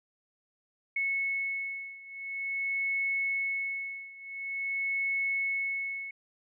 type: beating tone pair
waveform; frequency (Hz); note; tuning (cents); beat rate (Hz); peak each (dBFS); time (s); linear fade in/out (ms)
sine; 2199 / 2199.47; C#7 / C#7; -14 / -14; 0.47; -32 / -34; 0.96-6.11; 5
effects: none